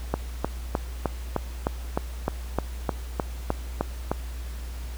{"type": "click train", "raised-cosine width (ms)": 1, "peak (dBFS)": -9, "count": 14, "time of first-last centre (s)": [0.14, 4.116], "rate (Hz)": 3.27, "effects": ["added 60 Hz sine -32 dBFS peak until 4.97 s", "pink hiss -46 dBFS RMS until 4.97 s"]}